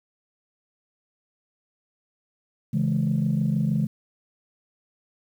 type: chord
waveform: sine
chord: C# minor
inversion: none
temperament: equal with one note detuned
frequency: 138.59 / 164.81 / 211.5 Hz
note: C#3 / E3 / G#3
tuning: 0 / 0 / +32 cents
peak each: -24 dBFS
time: 2.73-3.87 s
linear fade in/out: 10 ms
effects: tanh soft clip ceiling -14 dBFS + 9-bit